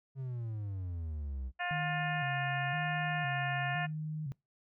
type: exponential sweep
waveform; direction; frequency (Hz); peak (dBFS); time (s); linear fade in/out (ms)
triangle; down; 136.6 to 61.74; -34; 0.15-1.52; 50
type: harmonic tone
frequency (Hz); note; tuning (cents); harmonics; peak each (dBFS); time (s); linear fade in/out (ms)
354.1; F4; +24; 2 / 3 / 4 / 5 / 6 / 7 / 8; -37 / -45 / -43 / -37 / -48 / -43 / -47; 1.59-3.87; 20
type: tone with vibrato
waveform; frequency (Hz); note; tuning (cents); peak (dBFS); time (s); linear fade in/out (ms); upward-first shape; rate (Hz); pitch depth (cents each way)
sine; 145.1; D3; -21; -35; 1.71-4.32; 0; square; 0.98; 110
effects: noise-tail reverb RT60 0.2 s tail -24 dB re dry